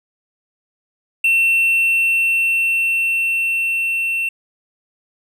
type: tone with level ramp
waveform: triangle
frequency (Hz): 2700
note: E7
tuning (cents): +41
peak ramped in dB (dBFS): -10 to -16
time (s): 1.24-4.29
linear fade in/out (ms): 5
effects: none